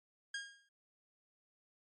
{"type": "tone with exponential decay", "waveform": "sawtooth", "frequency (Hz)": 1623, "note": "G#6", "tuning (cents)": -40, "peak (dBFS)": -33, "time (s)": [0.34, 0.69], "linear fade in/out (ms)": 5, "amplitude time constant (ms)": 76, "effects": ["MP3 32 kbps"]}